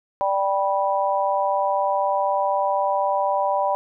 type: chord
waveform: sine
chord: G major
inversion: second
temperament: just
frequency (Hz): 588 / 784 / 980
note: D5 / G5 / B5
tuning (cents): +2 / 0 / -14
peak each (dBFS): -23 / -23 / -23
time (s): 0.21-3.75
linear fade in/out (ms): 0
effects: none